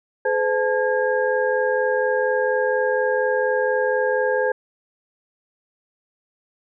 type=tone cluster; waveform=sine; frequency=425.8 / 510 / 872 / 1629 Hz; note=G#4 / C5 / A5 / G#6; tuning=+43 / -44 / -16 / -34 cents; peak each=-24 / -20 / -27 / -25 dBFS; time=0.25-4.52 s; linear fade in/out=5 ms; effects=none